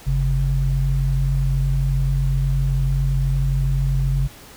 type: tone pair together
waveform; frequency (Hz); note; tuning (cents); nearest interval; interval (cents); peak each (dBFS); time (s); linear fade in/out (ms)
sine; 48.21 / 135.8; G1 / C#3; -28 / -35; octave + tritone; 1793; -19; 0.06-4.28; 20
effects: pink hiss -43 dBFS RMS until 4.56 s